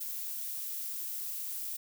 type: noise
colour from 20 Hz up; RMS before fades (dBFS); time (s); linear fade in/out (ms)
violet; -38; 0-1.77; 10
effects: none